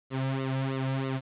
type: tone with flanger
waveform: sawtooth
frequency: 133.4 Hz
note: C3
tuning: 34 cents sharp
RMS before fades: -30 dBFS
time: 0.1-1.21 s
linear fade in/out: 50 ms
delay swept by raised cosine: 1.2 to 2.8 ms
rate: 3.1 Hz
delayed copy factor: -0.9
effects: resampled to 8000 Hz + 9-bit